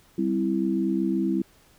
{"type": "chord", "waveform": "sine", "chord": "C major", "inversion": "second", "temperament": "equal", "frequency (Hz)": [196, 261.6, 329.6], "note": ["G3", "C4", "E4"], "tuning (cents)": [0, 0, 0], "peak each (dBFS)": [-26, -28, -25], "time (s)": [0.18, 1.42], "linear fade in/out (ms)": 5, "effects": ["pink hiss -58 dBFS RMS until 1.78 s"]}